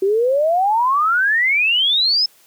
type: exponential sweep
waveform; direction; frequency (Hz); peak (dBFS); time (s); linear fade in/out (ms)
sine; up; 375.4 to 5274; -13; 0.02-2.26; 5
effects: white hiss -52 dBFS RMS until 2.46 s + high-pass 150 Hz 12 dB/octave